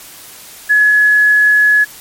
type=tone; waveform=sine; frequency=1695 Hz; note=G#6; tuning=35 cents sharp; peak=-6 dBFS; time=0.69-1.85 s; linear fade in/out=20 ms; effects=white hiss -35 dBFS RMS until 2 s + MP3 64 kbps